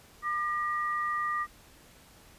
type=tone pair together; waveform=sine; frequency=1201.3 / 1907 Hz; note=D6 / A#6; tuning=+39 / +39 cents; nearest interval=minor sixth; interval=800 cents; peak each=-29 / -34 dBFS; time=0.22-1.47 s; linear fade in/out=50 ms; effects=pink hiss -56 dBFS RMS until 2.38 s + resampled to 32000 Hz